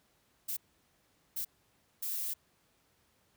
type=noise bursts at uneven times; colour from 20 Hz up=violet; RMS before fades=-36 dBFS; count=3; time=0.48-0.57 / 1.36-1.45 / 2.02-2.34 s; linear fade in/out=10 ms; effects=pink hiss -71 dBFS RMS until 3.36 s + high-pass 60 Hz 12 dB/octave